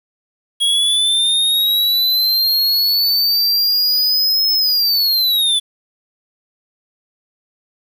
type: linear two-way sweep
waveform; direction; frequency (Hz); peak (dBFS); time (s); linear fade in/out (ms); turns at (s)
square; up then down; 3300 to 5210 to 3442; -13; 0.6-5.6; 20; 4.54
effects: 7-bit